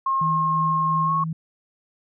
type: tone with pitch glide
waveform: sine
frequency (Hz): 1073 to 1098.1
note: C6 to C#6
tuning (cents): +43 to -17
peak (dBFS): -19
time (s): 0.06-1.24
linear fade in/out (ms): 5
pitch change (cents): +40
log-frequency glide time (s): 1.05-1.12
type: tone with tremolo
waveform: sine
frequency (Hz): 161.3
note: E3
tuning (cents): -37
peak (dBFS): -24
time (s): 0.21-1.33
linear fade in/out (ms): 5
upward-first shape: sine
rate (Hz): 2.9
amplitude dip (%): 30
effects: none